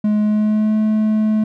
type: tone with pitch glide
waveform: triangle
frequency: 210.9 to 215.7 Hz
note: G#3 to A3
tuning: +27 to -34 cents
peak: -11 dBFS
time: 0.04-1.44 s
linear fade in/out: 5 ms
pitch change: +39 cents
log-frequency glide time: 0.21-0.77 s
effects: none